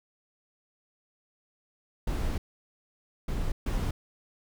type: noise bursts at uneven times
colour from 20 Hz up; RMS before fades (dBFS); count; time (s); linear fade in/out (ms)
brown; -29; 3; 2.07-2.38 / 3.28-3.52 / 3.66-3.91; 5
effects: none